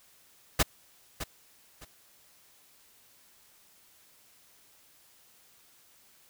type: noise with echo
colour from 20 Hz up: pink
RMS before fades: -22 dBFS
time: 0.59-0.63 s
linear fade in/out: 10 ms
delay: 610 ms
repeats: 2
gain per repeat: -12 dB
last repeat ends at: 1.85 s
effects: white hiss -61 dBFS RMS until 6.29 s